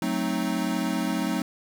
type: chord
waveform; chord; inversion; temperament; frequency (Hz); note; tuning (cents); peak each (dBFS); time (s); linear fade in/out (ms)
square; F# diminished seventh; none; equal; 185 / 220 / 261.6 / 311.1; F#3 / A3 / C4 / Eb4; 0 / 0 / 0 / 0; -31; 0.02-1.42; 2
effects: none